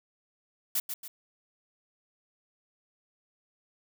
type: noise with echo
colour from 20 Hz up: blue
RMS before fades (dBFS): -28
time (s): 0.75-0.8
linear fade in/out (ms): 5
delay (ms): 140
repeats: 2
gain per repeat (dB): -7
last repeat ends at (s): 1.08
effects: none